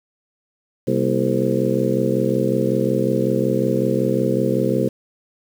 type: harmonic tone with a mistuned harmonic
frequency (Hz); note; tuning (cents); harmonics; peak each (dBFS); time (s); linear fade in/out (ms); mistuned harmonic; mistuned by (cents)
65.41; C2; 0; 2 / 3 / 4 / 5 / 6 / 7 / 8; -24 / -24 / -24 / -24 / -24 / -24 / -24; 0.87-4.89; 10; 4; -150
effects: 7-bit